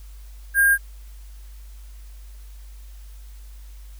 sine tone with sample-and-hold, 1612 Hz, G6, 48 cents sharp, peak -13 dBFS, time 0.54-0.78 s, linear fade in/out 50 ms, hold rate 11025 Hz, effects added 50 Hz sine -38 dBFS peak until 3.99 s + white hiss -55 dBFS RMS until 3.99 s

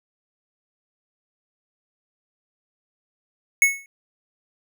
square tone with exponential decay, 2200 Hz, C#7, 14 cents flat, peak -10 dBFS, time 3.62-3.86 s, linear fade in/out 1 ms, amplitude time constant 51 ms, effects none

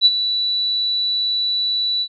sine tone with ADSR envelope, 3951 Hz, B7, in tune, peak -6 dBFS, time 0.01-2.08 s, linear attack 47 ms, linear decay 36 ms, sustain -11 dB, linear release 65 ms, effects none

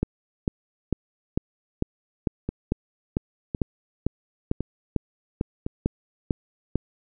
two click trains, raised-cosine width 3 ms, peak -14 / -9 dBFS, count 4 / 16, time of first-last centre 2.49-5.665 / 0.03-6.756 s, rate 0.945 / 2.23 Hz, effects none

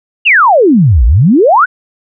sine exponential two-way sweep, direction down then up, 2960 to 51.91 to 1596 Hz, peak -3 dBFS, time 0.25-1.66 s, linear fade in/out 20 ms, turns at 1.05 s, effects none

